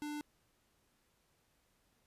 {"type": "tone", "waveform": "square", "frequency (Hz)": 296.8, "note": "D4", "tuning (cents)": 18, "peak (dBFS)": -40, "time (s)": [0.02, 0.21], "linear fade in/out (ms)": 0, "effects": ["pink hiss -75 dBFS RMS until 2.06 s", "resampled to 32000 Hz"]}